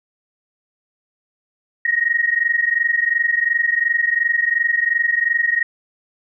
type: tone pair together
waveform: sine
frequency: 1867.2 / 1890 Hz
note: A#6 / A#6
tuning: +2 / +23 cents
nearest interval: unison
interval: 21 cents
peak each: -18 dBFS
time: 1.85-5.63 s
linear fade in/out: 5 ms
effects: none